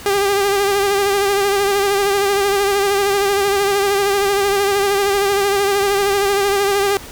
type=tone with vibrato; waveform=sawtooth; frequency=399.2 Hz; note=G4; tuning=32 cents sharp; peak=-10 dBFS; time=0.06-6.97 s; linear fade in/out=0 ms; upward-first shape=sine; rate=13 Hz; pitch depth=42 cents each way; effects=pink hiss -35 dBFS RMS until 7.11 s